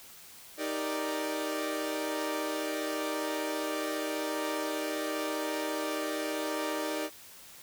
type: chord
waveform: sawtooth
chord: Eb major seventh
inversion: none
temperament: equal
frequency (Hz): 311.1 / 392 / 466.2 / 587.3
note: Eb4 / G4 / Bb4 / D5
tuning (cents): 0 / 0 / 0 / 0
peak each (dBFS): -31 / -36 / -36 / -32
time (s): 0.57-7.1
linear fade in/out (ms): 50
effects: white hiss -51 dBFS RMS until 7.62 s

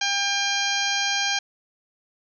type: harmonic tone with a mistuned harmonic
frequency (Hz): 800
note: G5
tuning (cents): +35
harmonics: 1 / 2 / 3 / 4 / 5 / 6 / 7 / 8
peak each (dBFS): -30 / -28 / -29 / -28 / -31 / -32 / -31 / -32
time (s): 0.01-1.39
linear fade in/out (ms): 5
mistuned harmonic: 5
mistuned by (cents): +49
effects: none

